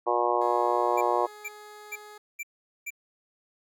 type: harmonic tone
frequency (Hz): 120.3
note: B2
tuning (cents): -45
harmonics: 3 / 4 / 5 / 6 / 7 / 8 / 9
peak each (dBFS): -30 / -30 / -30 / -30 / -30 / -30 / -30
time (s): 0.06-1.27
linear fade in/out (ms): 20
type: tone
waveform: 15% pulse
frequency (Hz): 420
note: G#4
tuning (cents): +19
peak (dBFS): -38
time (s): 0.41-2.18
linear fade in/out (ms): 5
type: tone bursts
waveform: square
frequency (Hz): 2349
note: D7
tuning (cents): 0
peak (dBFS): -33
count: 5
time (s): 0.97-2.905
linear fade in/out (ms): 10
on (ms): 43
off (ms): 430
effects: none